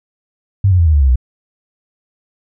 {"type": "tone with pitch steps", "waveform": "sine", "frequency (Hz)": [98, 90.91, 84.33, 78.23, 72.57, 67.32, 62.45], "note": ["G2", "F#2", "E2", "D#2", "D2", "C2", "B1"], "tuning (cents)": [0, -30, 40, 10, -20, 50, 20], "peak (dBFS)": -7, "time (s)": [0.64, 1.158], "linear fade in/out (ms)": 5, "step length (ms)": 74, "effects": []}